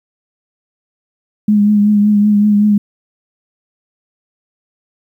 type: tone with vibrato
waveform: sine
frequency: 207.7 Hz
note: G#3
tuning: in tune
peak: -7 dBFS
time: 1.48-2.78 s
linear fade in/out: 5 ms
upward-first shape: triangle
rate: 5.3 Hz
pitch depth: 36 cents each way
effects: 8-bit